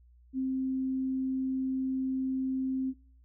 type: tone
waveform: sine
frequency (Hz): 262.6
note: C4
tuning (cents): +6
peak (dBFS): -28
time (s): 0.33-2.94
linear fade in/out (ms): 50
effects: noise-tail reverb RT60 0.5 s tail -23 dB re dry + added 60 Hz sine -56 dBFS peak until 3.24 s